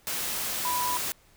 sine tone in noise, 987.8 Hz, B5, in tune, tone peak -27 dBFS, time 0.65-0.97 s, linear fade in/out 0 ms, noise white, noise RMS -31 dBFS, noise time 0.07-1.12 s, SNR +1 dB, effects pink hiss -60 dBFS RMS until 1.36 s

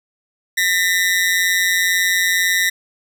sawtooth ring-modulated tone, 1900 Hz, A#6, 33 cents sharp, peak -8 dBFS, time 0.57-2.7 s, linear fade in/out 10 ms, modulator 91 Hz, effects none

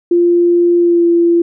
sine tone with pitch glide, 347 to 341.2 Hz, F4 to F4, -11 to -40 cents, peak -7 dBFS, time 0.11-1.42 s, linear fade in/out 5 ms, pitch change -29 cents, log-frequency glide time 0.78-1.06 s, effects none

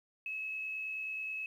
sine tone with amplitude modulation, 2581 Hz, E7, 37 cents flat, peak -35 dBFS, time 0.26-1.46 s, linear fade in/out 2 ms, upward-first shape sine, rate 69.4 Hz, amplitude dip 25%, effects 11-bit

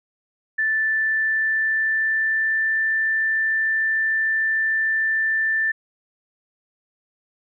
sine tone with pitch glide, 1760 to 1773.3 Hz, A6 to A6, 0 to +13 cents, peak -18 dBFS, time 0.58-5.72 s, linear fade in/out 10 ms, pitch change +13 cents, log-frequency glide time 0.68-2.81 s, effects none

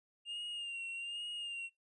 triangle tone with vibrato, 2801 Hz, F7, 4 cents sharp, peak -38 dBFS, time 0.25-1.7 s, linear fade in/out 50 ms, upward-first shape sine, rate 1.2 Hz, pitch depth 45 cents each way, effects noise-tail reverb RT60 0.2 s tail -24 dB re dry + resampled to 24000 Hz

